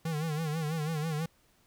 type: tone with vibrato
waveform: square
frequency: 156.7 Hz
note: D#3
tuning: 13 cents sharp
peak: -31 dBFS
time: 0.05-1.26 s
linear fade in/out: 5 ms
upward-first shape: sine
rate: 6.1 Hz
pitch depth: 96 cents each way
effects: pink hiss -67 dBFS RMS until 1.66 s